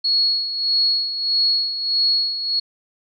sine tone with tremolo, 4339 Hz, C#8, 38 cents flat, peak -14 dBFS, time 0.04-2.6 s, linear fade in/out 10 ms, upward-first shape sine, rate 1.6 Hz, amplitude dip 65%, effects none

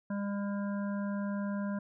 harmonic tone, 201.4 Hz, G3, 47 cents sharp, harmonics 1 / 3 / 5 / 7 / 8, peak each -32 / -42 / -46 / -49 / -50 dBFS, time 0.1-1.79 s, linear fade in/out 5 ms, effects none

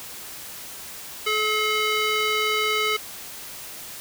square tone with band-pass filter, 429 Hz, A4, 44 cents flat, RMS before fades -23 dBFS, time 1.26-2.97 s, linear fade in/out 10 ms, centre 2500 Hz, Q 1.2, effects white hiss -38 dBFS RMS until 4 s

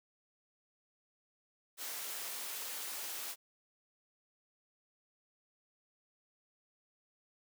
white high-pass noise, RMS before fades -42 dBFS, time 1.77-3.36 s, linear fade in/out 50 ms, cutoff 390 Hz, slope 12 dB/octave, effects none

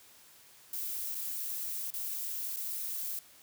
violet noise with dropouts, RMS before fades -37 dBFS, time 0.73-3.19 s, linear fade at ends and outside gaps 2 ms, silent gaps 1.147-1.151 / 1.904-1.938 / 2.562-2.568 s, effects white hiss -58 dBFS RMS until 3.42 s + high-pass 60 Hz 12 dB/octave

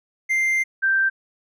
triangle / sine tone pair in turn, 2093 / 1568 Hz, C7 / G6, 0 / 0 cents, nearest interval perfect fourth, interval 500 cents, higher first, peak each -16 dBFS, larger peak neither, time 0.29-0.64 / 0.82-1.1 s, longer first, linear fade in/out 20 ms, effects none

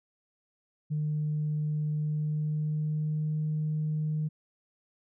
sine tone with pitch glide, 151.4 to 153.78 Hz, D#3 to D#3, -47 to -20 cents, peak -26 dBFS, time 0.9-4.29 s, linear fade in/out 20 ms, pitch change +27 cents, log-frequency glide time 1.97-3.38 s, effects tanh soft clip ceiling -23 dBFS

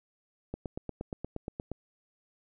click train, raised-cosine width 2 ms, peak -22 dBFS, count 11, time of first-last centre 0.54-1.716 s, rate 8.5 Hz, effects none

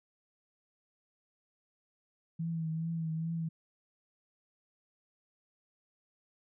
sine tone with vibrato, 162.8 Hz, E3, 21 cents flat, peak -32 dBFS, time 2.39-3.49 s, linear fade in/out 10 ms, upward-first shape triangle, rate 2.4 Hz, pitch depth 45 cents each way, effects none

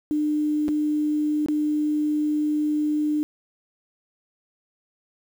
sine tone with dropouts, 300.9 Hz, D4, 42 cents sharp, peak -20 dBFS, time 0.11-3.23 s, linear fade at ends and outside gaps 0 ms, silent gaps 0.682-0.688 / 1.461-1.485 s, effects 8-bit

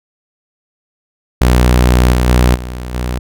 sawtooth tone with level steps, 61.5 Hz, B1, 7 cents flat, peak -3 / -6 / -3 / -18 / -12 dBFS, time 1.41-3.19 s, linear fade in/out 5 ms, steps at 2.12 / 2.27 / 2.54 / 2.93 s, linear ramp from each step 20 ms, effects none

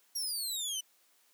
20% pulse exponential sweep, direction down, 5700 to 2960 Hz, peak -28 dBFS, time 0.15-0.81 s, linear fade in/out 10 ms, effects white hiss -68 dBFS RMS until 1.33 s + high-pass 300 Hz 12 dB/octave

